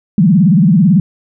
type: tone with vibrato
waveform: sine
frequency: 180.5 Hz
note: F#3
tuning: 43 cents flat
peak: -5 dBFS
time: 0.18-1 s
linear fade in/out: 2 ms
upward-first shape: sine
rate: 18 Hz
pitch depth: 290 cents each way
effects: none